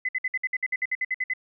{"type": "tone bursts", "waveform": "sine", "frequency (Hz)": 2026, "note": "B6", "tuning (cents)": 44, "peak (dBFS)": -23, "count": 14, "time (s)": [0.05, 1.336], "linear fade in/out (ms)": 5, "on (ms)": 38, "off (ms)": 58, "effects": []}